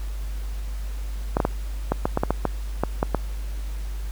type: clicks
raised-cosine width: 1 ms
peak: -6 dBFS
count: 12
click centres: 1.369 / 1.402 / 1.451 / 1.92 / 2.055 / 2.174 / 2.235 / 2.306 / 2.453 / 2.836 / 3.029 / 3.147 s
effects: added 50 Hz sine -27 dBFS peak until 4.11 s + pink hiss -46 dBFS RMS until 4.11 s